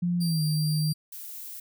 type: tone with pitch glide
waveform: sine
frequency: 175.3 to 153.49 Hz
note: F3 to D#3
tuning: +7 to -23 cents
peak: -23 dBFS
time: 0.02-0.93 s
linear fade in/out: 10 ms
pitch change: -230 cents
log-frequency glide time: 0.19-0.43 s
type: tone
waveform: sawtooth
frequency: 4724 Hz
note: D8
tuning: 9 cents sharp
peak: -30 dBFS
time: 0.2-0.94 s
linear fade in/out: 20 ms
type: noise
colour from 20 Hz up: violet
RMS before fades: -40 dBFS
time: 1.12-1.6 s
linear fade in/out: 5 ms
effects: none